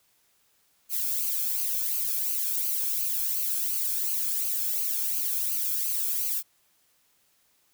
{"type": "noise with flanger", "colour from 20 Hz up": "violet", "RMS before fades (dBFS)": -28, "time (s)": [0.89, 6.43], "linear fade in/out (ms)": 50, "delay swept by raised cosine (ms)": [0.55, 1.06], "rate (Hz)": 2.8, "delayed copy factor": -0.65, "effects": ["white hiss -67 dBFS RMS until 7.73 s"]}